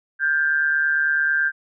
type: tone with amplitude modulation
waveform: sine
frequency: 1581 Hz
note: G6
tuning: 14 cents sharp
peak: -14 dBFS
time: 0.19-1.52 s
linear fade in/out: 50 ms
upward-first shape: sine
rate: 149 Hz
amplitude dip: 65%
effects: none